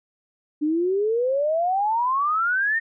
sine exponential sweep, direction up, 292.5 to 1864.7 Hz, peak -19 dBFS, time 0.61-2.8 s, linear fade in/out 20 ms, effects none

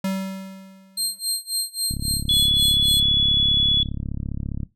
square tone with exponential decay, 191.7 Hz, G3, 38 cents flat, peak -21 dBFS, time 0.04-1.19 s, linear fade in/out 5 ms, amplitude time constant 250 ms
25% pulse tone with tremolo, 4186 Hz, C8, in tune, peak -16 dBFS, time 0.97-3 s, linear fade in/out 5 ms, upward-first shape sine, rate 3.7 Hz, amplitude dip 95%
click train, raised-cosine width 5 ms, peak -16 dBFS, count 96, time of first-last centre 1.91-4.632 s, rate 34.9 Hz
sine tone, 3400 Hz, G#7, 40 cents sharp, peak -16 dBFS, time 2.29-3.83 s, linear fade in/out 2 ms
effects noise-tail reverb RT60 0.2 s tail -17 dB re dry

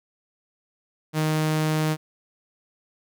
sawtooth tone, 155.56 Hz, D#3, in tune, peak -17 dBFS, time 1.13-1.97 s, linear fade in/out 50 ms, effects none

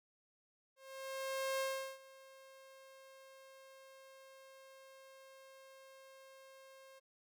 sawtooth tone with ADSR envelope, 534 Hz, C5, 35 cents sharp, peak -31 dBFS, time 0.76-7 s, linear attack 840 ms, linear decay 380 ms, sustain -22 dB, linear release 19 ms, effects none

